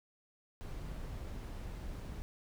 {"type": "noise", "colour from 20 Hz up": "brown", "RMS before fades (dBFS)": -43, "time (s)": [0.61, 2.22], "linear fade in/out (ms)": 0, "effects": []}